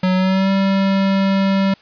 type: tone with pitch glide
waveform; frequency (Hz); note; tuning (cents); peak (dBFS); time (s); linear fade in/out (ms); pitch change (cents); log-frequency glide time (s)
square; 185 to 194.42; F#3 to G3; 0 to -14; -14; 0.03-1.74; 5; +86; 0.15-0.5
effects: white hiss -49 dBFS RMS until 1.81 s + resampled to 11025 Hz